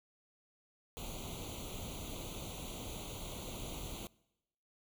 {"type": "noise with comb filter", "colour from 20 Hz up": "pink", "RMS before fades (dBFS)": -44, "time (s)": [0.97, 4.07], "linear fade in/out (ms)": 0, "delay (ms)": 0.29, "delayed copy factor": 1, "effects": ["noise-tail reverb RT60 0.9 s tail -23 dB re dry"]}